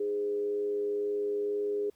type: tone with frequency modulation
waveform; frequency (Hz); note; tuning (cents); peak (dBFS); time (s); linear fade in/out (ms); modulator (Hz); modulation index
sine; 412.3; G#4; -13; -28; 0-1.9; 5; 102; 0.31
effects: pink hiss -69 dBFS RMS until 1.95 s